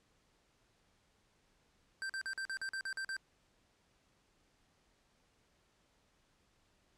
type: tone bursts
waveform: square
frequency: 1566 Hz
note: G6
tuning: 2 cents flat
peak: -38 dBFS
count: 10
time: 2.02-3.166 s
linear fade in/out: 0 ms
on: 75 ms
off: 44 ms
effects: pink hiss -73 dBFS RMS until 6.97 s + low-pass 8000 Hz 12 dB/octave